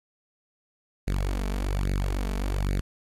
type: tone with flanger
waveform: sawtooth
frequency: 47.87 Hz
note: G1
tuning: 40 cents flat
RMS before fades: -27 dBFS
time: 1.07-2.81 s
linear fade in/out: 10 ms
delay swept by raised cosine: 0.45 to 4.65 ms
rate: 1.2 Hz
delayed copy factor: +0.85
effects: resampled to 32000 Hz + 9-bit